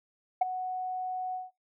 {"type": "tone with ADSR envelope", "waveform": "sine", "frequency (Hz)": 740, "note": "F#5", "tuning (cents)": 0, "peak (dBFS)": -17, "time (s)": [0.41, 1.51], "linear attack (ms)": 8, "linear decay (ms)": 16, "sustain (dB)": -14, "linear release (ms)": 170, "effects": ["noise-tail reverb RT60 0.2 s tail -22 dB re dry", "tanh soft clip ceiling -16 dBFS"]}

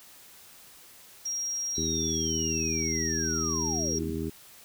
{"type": "tone", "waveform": "sine", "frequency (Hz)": 5630, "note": "F8", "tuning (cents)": 13, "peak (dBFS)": -29, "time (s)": [1.25, 3.99], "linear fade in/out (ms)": 10}
{"type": "linear sweep", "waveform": "sine", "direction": "down", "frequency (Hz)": [4000, 125.8], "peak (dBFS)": -37, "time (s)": [1.75, 4.14], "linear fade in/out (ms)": 2}
{"type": "harmonic tone", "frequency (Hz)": 80.4, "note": "E2", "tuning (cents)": -43, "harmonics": [1, 2, 3, 4, 5], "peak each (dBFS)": [-36, -36, -35, -35, -36], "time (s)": [1.77, 4.3], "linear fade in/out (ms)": 10}
{"effects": ["white hiss -52 dBFS RMS until 4.64 s"]}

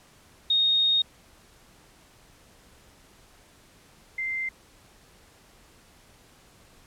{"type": "tone pair in turn", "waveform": "sine", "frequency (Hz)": [3715, 2085], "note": ["A#7", "C7"], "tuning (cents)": [-7, -7], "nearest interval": "minor seventh", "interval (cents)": 1000, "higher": "first", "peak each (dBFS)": [-19, -27], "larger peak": "first", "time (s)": [[0.5, 1.02], [4.18, 4.49]], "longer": "first", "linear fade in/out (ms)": 5, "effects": ["pink hiss -56 dBFS RMS until 6.86 s", "low-pass 12000 Hz 12 dB/octave"]}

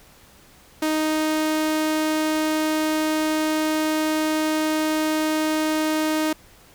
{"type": "tone", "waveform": "sawtooth", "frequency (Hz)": 311.1, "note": "D#4", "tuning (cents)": 0, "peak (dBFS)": -16, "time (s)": [0.82, 6.33], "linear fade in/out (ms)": 5, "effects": ["pink hiss -51 dBFS RMS until 6.74 s"]}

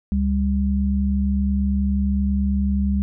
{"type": "tone pair together", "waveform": "sine", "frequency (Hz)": [70.6, 199.29], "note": ["C#2", "G3"], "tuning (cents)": [32, 29], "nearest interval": "octave + tritone", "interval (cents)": 1797, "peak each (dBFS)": -20, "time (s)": [0.12, 3.02], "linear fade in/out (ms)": 0, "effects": []}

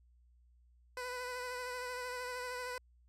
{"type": "tone with vibrato", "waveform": "15% pulse", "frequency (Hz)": 498.5, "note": "B4", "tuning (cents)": 16, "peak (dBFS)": -33, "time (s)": [0.97, 2.78], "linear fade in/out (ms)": 2, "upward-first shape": "sine", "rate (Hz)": 13, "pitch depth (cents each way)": 26, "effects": ["added 60 Hz sine -63 dBFS peak until 3.08 s", "low-pass 11000 Hz 12 dB/octave"]}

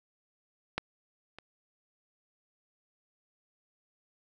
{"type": "clicks", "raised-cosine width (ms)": 0.3, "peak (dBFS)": [-14, -29], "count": 2, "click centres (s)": [0.78, 1.386], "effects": []}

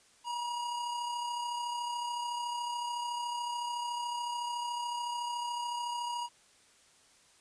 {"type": "tone with amplitude modulation", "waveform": "square", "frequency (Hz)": 957, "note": "A#5", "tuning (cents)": 45, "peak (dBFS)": -33, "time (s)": [0.24, 6.29], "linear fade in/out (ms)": 50, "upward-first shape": "sine", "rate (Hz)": 33.8, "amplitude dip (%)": 35, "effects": ["white hiss -63 dBFS RMS until 7.4 s", "resampled to 22050 Hz"]}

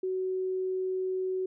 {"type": "tone", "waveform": "sine", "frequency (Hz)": 373.8, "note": "F#4", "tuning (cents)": 18, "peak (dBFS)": -28, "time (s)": [0.03, 1.46], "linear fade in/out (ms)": 5, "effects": []}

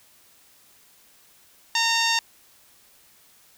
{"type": "tone with low-pass filter", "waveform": "10% pulse", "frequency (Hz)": 917, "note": "A#5", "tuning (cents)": -29, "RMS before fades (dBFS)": -22, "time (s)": [1.75, 2.19], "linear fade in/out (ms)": 2, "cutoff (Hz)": 7000, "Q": 1.4, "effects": ["white hiss -56 dBFS RMS until 3.57 s"]}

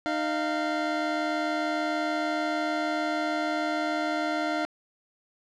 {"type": "tone pair together", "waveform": "25% pulse", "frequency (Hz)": [307.2, 694.6], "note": ["D#4", "F5"], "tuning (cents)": [-22, -10], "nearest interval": "octave + major second", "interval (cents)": 1412, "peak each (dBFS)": -25, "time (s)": [0.06, 4.65], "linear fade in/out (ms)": 0, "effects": ["low-pass 4000 Hz 12 dB/octave"]}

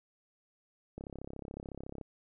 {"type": "click train", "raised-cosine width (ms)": 2, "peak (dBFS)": -29, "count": 36, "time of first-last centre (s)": [0.98, 2.012], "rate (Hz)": 33.9, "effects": []}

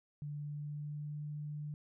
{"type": "tone with pitch glide", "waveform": "sine", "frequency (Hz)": [146.83, 148.79], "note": ["D3", "D3"], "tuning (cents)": [0, 23], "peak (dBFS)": -39, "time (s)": [0.22, 1.74], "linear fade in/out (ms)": 0, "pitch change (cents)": 23, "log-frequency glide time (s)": [0.38, 1.24], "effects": []}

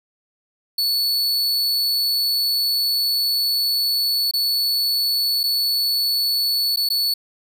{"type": "tone with dropouts", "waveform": "45% pulse", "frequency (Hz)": 4435, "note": "C#8", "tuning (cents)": 0, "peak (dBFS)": -17, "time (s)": [0.78, 7.14], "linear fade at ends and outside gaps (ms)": 5, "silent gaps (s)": [[4.312, 4.336], [5.433, 5.437], [6.761, 6.771], [6.89, 6.901]], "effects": []}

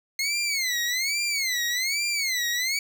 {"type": "tone with vibrato", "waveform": "20% pulse", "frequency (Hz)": 2124, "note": "C7", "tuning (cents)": 25, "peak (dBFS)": -19, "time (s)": [0.19, 2.79], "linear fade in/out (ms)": 2, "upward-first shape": "sine", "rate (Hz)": 1.2, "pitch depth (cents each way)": 200, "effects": []}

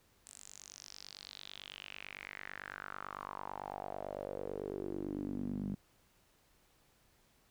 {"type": "tone with band-pass filter sweep", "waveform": "sawtooth", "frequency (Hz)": 49, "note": "G1", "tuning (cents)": 0, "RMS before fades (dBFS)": -44, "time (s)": [0.26, 5.75], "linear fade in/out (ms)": 10, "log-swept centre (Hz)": [8400, 200], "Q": 4.7, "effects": ["pink hiss -70 dBFS RMS until 7.5 s"]}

